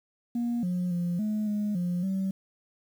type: tone with pitch steps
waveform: sine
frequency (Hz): 237.8 / 179.3 / 174.5 / 213.2 / 208.5 / 176.9 / 191.7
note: A#3 / F3 / F3 / G#3 / G#3 / F3 / G3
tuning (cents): +35 / +46 / -1 / +46 / +7 / +23 / -38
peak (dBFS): -24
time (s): 0.35-2.31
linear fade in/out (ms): 5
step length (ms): 280
effects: tanh soft clip ceiling -24 dBFS + 9-bit